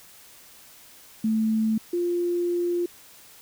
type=tone pair in turn; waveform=sine; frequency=220 / 349.2 Hz; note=A3 / F4; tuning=0 / 0 cents; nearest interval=minor sixth; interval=800 cents; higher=second; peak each=-20 / -22 dBFS; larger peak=first; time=1.24-1.78 / 1.93-2.86 s; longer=second; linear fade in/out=5 ms; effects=white hiss -50 dBFS RMS until 3.41 s